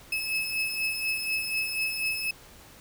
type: beating tone pair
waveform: 35% pulse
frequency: 2589 / 2593.1 Hz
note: E7 / E7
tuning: -32 / -29 cents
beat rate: 4.1 Hz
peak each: -32 / -27 dBFS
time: 0.12-2.31 s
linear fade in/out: 5 ms
effects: pink hiss -51 dBFS RMS until 2.8 s